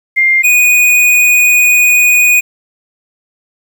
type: tone pair in turn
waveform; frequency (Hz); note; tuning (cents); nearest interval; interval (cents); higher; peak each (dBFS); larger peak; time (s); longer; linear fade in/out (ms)
sine / square; 2107 / 2473; C7 / D#7; +12 / -11; minor third; 277; second; -6; neither; 0.16-0.43 / 0.43-2.41; second; 20
effects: 7-bit